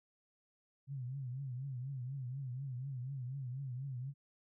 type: tone with vibrato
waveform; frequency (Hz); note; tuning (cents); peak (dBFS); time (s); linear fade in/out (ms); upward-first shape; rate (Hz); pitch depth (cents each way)
sine; 130.81; C3; 0; -39; 0.87-4.14; 50; triangle; 4.1; 150
effects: none